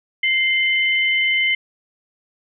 sine tone pair together, 2093 / 3024 Hz, C7 / F#7, 0 / +37 cents, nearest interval tritone, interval 637 cents, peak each -16 / -22 dBFS, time 0.23-1.55 s, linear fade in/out 5 ms, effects none

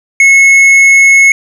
triangle tone with tanh clipping, 2185 Hz, C#7, 26 cents flat, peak -3 dBFS, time 0.2-1.32 s, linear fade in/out 2 ms, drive 11 dB, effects none

